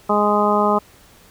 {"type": "harmonic tone", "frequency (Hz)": 207.7, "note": "G#3", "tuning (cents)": 0, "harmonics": [1, 2, 3, 4, 5, 6], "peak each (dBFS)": [-21, -21, -21, -21, -21, -21], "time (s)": [0.09, 0.79], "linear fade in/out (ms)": 10, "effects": ["pink hiss -49 dBFS RMS until 1.3 s"]}